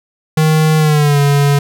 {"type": "tone with pitch glide", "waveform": "square", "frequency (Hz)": [156.3, 142.5], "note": ["D#3", "C#3"], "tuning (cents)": [8, 48], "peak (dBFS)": -9, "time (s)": [0.37, 1.59], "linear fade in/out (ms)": 5, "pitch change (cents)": -160, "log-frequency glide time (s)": [0.78, 1.19], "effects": []}